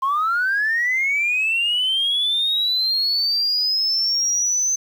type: linear sweep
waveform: sine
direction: up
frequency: 1046.5 to 6200 Hz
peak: -16 dBFS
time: 0.02-4.76 s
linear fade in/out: 10 ms
effects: tanh soft clip ceiling -14 dBFS + 8-bit